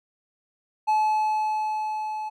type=tone with level ramp; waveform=triangle; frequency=860 Hz; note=A5; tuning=40 cents flat; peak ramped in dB=-16 to -27 dBFS; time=0.87-2.3 s; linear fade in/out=20 ms; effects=none